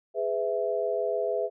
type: chord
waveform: sine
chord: E major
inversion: first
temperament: equal with one note detuned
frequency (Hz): 415.3 / 501.9 / 659.3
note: G#4 / B4 / E5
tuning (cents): 0 / +28 / 0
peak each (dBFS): -30 / -30 / -29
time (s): 0.14-1.5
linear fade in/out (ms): 50
effects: none